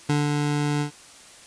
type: tone with ADSR envelope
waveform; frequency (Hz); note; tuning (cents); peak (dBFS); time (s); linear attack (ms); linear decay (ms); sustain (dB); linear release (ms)
25% pulse; 146.83; D3; 0; -15; 0.09-0.91; 7; 170; -3; 100
effects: white hiss -47 dBFS RMS until 1.46 s + resampled to 22050 Hz